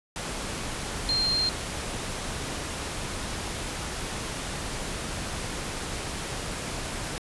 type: tone in noise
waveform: sine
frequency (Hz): 4186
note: C8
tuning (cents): 0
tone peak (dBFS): -23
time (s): 1.09-1.49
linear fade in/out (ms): 0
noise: pink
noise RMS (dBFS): -33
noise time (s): 0.16-7.18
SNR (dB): +7
effects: resampled to 24000 Hz